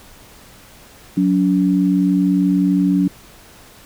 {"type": "tone pair together", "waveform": "sine", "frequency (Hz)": [184.2, 284.2], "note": ["F#3", "C#4"], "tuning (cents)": [-7, 43], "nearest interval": "minor sixth", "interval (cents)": 750, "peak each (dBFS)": -15, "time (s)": [1.17, 3.08], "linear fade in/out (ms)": 5, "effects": ["pink hiss -44 dBFS RMS until 3.85 s"]}